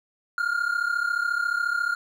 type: tone pair together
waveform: triangle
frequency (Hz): 1392.8 / 1427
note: F6 / F6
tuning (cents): -5 / +37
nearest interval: unison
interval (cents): 42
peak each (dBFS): -24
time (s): 0.38-1.95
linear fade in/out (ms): 2
effects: none